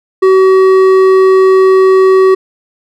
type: tone with hard clipping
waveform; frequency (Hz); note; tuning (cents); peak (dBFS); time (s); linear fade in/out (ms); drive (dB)
triangle; 378.9; F#4; +41; -5; 0.22-2.35; 10; 12
effects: none